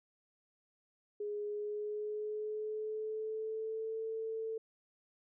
sine tone with pitch glide, 415.3 to 445.1 Hz, G#4 to A4, 0 to +20 cents, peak -36 dBFS, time 1.2-4.58 s, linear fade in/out 5 ms, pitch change +120 cents, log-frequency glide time 1.45-4 s, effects none

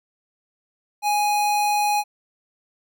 square tone, 830.6 Hz, G#5, in tune, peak -19 dBFS, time 1.02-2.04 s, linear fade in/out 50 ms, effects none

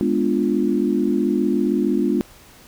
sine chord, G# diminished seventh, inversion none, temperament equal, 207.7 / 246.9 / 293.7 / 349.2 Hz, G#3 / B3 / D4 / F4, 0 / 0 / 0 / 0 cents, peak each -22 dBFS, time 0.01-2.21 s, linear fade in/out 0 ms, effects pink hiss -47 dBFS RMS until 2.67 s

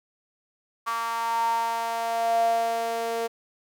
sawtooth tone with high-pass filter sweep, 230 Hz, A#3, 23 cents flat, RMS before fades -26 dBFS, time 0.86-3.28 s, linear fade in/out 20 ms, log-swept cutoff 1100 to 530 Hz, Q 9.8, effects none

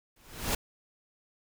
pink noise with exponential growth, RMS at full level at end -25 dBFS, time 0.16-0.55 s, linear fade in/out 5 ms, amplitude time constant 84 ms, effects none

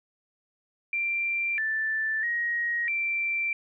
sine tone with pitch steps, 2363 / 1763 / 1886 / 2349 Hz, D7 / A6 / A#6 / D7, +10 / +3 / +20 / 0 cents, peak -25 dBFS, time 0.93-3.53 s, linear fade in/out 2 ms, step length 650 ms, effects none

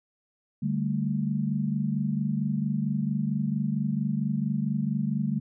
sine chord, D suspended fourth, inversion none, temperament just, 146.83 / 195.78 / 220.2 Hz, D3 / G3 / A3, 0 / -2 / +2 cents, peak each -29 dBFS, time 0.62-5.4 s, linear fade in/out 10 ms, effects none

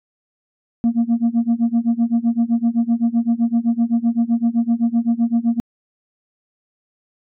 sine tone with tremolo, 233.1 Hz, A#3, in tune, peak -9 dBFS, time 0.84-5.6 s, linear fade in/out 0 ms, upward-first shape sine, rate 7.8 Hz, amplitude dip 95%, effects tanh soft clip ceiling -11 dBFS

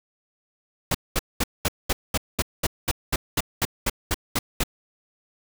pink noise bursts, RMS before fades -22 dBFS, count 16, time 0.91-4.636 s, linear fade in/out 5 ms, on 36 ms, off 210 ms, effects none

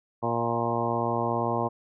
harmonic tone with a mistuned harmonic, 117.4 Hz, A#2, 13 cents sharp, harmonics 1 / 2 / 3 / 4 / 5 / 6 / 7 / 8 / 9, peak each -33 / -33 / -33 / -33 / -33 / -33 / -33 / -33 / -33 dBFS, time 0.22-1.69 s, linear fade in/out 20 ms, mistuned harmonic 6, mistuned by -18 cents, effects none

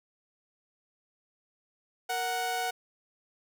sawtooth tone pair together, 465.9 / 740 Hz, A#4 / F#5, -1 / 0 cents, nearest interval minor sixth, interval 801 cents, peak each -34 / -26 dBFS, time 2.09-2.71 s, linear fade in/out 10 ms, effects none

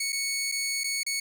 15% pulse tone with dropouts, 2217 Hz, C#7, in tune, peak -21 dBFS, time 0-1.2 s, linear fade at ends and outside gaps 5 ms, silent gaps 0.123-0.127 / 0.517-0.521 / 0.836-0.841 / 1.033-1.064 s, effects none

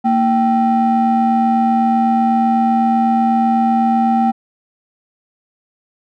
triangle ring-modulated tone, 274.5 Hz, C#4, 17 cents flat, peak -6 dBFS, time 0.04-4.32 s, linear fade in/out 20 ms, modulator 505 Hz, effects none

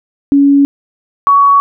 sine tone pair in turn, 280.9 / 1123.6 Hz, C#4 / C#6, +23 / +23 cents, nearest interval 2 octaves, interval 2400 cents, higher second, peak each -4 dBFS, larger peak neither, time 0.32-0.65 / 1.27-1.6 s, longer neither, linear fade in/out 0 ms, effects none

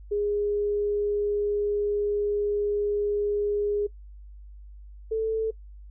sine tone pair in turn, 412.3 / 442.1 Hz, G#4 / A4, -13 / +8 cents, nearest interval minor second, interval 121 cents, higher second, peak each -23 / -23 dBFS, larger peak neither, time 0.11-3.87 / 5.11-5.51 s, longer first, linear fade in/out 10 ms, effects noise-tail reverb RT60 0.1 s tail -22 dB re dry + added 50 Hz sine -42 dBFS peak until 5.9 s

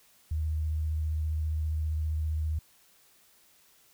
sine tone with vibrato, 77.78 Hz, D#2, in tune, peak -27 dBFS, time 0.31-2.59 s, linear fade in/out 5 ms, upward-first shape triangle, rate 15 Hz, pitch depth 25 cents each way, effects white hiss -62 dBFS RMS until 3.93 s

